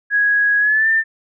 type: tone with pitch glide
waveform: sine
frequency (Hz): 1661.2 to 1790.7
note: G#6 to A6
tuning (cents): 0 to +30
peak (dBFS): -12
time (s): 0.1-1.04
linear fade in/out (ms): 50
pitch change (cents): +130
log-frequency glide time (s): 0.59-0.89
effects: none